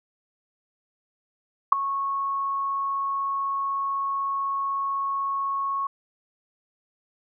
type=tone with ADSR envelope; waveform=sine; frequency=1101 Hz; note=C#6; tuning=12 cents flat; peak=-6 dBFS; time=1.72-5.87 s; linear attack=7 ms; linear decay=3 ms; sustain=-18 dB; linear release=4 ms; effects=none